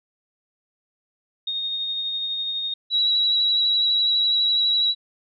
sine tone with tremolo, 3700 Hz, A#7, 14 cents flat, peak -23 dBFS, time 1.47-2.74 s, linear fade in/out 5 ms, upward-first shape sine, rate 12 Hz, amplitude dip 25%
sine tone with vibrato, 3896 Hz, B7, 24 cents flat, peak -17 dBFS, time 2.9-4.95 s, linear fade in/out 50 ms, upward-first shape sine, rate 12 Hz, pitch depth 17 cents each way
effects none

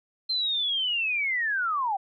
sine linear sweep, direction down, 4159 to 747 Hz, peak -24 dBFS, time 0.29-1.97 s, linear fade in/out 10 ms, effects none

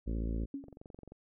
harmonic tone, 56 Hz, A1, 31 cents sharp, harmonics 1 / 2 / 3 / 4 / 5 / 6 / 7 / 8 / 9 / 10, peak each -33 / -43 / -45 / -42 / -44 / -48 / -51 / -54 / -55 / -57 dBFS, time 0.06-0.46 s, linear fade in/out 20 ms
sine tone with exponential decay, 277.2 Hz, C#4, in tune, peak -33 dBFS, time 0.54-0.77 s, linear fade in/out 2 ms, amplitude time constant 48 ms
click train, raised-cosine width 2 ms, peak -36 dBFS, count 12, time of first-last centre 0.64-1.12 s, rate 22.9 Hz
effects none

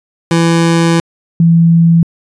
25% pulse / sine tone pair in turn, 167 / 167 Hz, E3 / E3, +23 / +23 cents, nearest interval unison, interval 0 cents, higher neither, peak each -4 dBFS, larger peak neither, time 0.31-1 / 1.4-2.03 s, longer first, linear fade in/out 2 ms, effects resampled to 22050 Hz

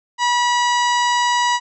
harmonic tone with a mistuned harmonic, 970 Hz, B5, 31 cents flat, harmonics 1 / 2 / 3 / 4 / 5 / 6 / 7 / 8, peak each -16 / -22 / -26 / -28 / -30 / -32 / -33 / -34 dBFS, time 0.18-1.6 s, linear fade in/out 50 ms, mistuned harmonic 6, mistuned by +21 cents, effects none

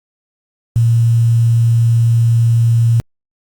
sine tone with quantisation, 116 Hz, A#2, 8 cents flat, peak -8 dBFS, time 0.76-3 s, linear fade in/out 0 ms, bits 6, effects Opus 48 kbps

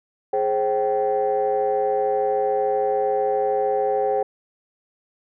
sine tone cluster, 418.8 / 532 / 774 Hz, G#4 / C5 / G5, +15 / +29 / -22 cents, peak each -22 dBFS, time 0.33-4.23 s, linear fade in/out 5 ms, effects tanh soft clip ceiling -12 dBFS

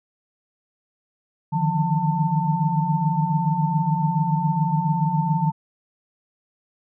sine tone cluster, 150.1 / 157.2 / 174.6 / 894 Hz, D3 / D#3 / F3 / A5, +38 / +18 / 0 / +27 cents, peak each -24 dBFS, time 1.52-5.52 s, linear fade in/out 20 ms, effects none

